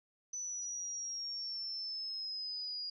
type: exponential sweep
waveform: sine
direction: down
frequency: 6000 to 4847 Hz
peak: -38 dBFS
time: 0.33-2.9 s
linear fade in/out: 5 ms
effects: none